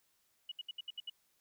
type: tone bursts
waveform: sine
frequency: 2927 Hz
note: F#7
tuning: 19 cents flat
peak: -39 dBFS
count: 7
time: 0.49-1.099 s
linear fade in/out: 5 ms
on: 27 ms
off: 70 ms
effects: white hiss -75 dBFS RMS until 1.4 s